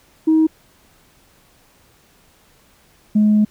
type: tone pair in turn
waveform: sine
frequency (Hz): 316.8 / 211.4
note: D#4 / G#3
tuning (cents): +31 / +31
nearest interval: perfect fifth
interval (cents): 700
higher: first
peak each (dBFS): -9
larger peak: neither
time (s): 0.27-0.47 / 3.15-3.45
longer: second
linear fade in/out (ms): 10
effects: tanh soft clip ceiling -7 dBFS + pink hiss -54 dBFS RMS until 3.5 s